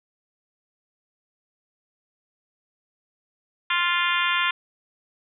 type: harmonic tone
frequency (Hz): 349.2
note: F4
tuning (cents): 0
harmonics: 3 / 4 / 5 / 6 / 7 / 8 / 9 / 10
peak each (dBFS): -26 / -27 / -28 / -29 / -29 / -30 / -31 / -31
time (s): 3.7-4.51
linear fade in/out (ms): 5
effects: none